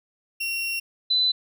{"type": "tone pair in turn", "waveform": ["35% pulse", "sine"], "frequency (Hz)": [2738, 4008], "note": ["F7", "B7"], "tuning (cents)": [-35, 25], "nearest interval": "perfect fifth", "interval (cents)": 660, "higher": "second", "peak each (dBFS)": [-24, -18], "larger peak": "second", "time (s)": [[0.4, 0.8], [1.1, 1.32]], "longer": "first", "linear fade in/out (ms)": 10, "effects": []}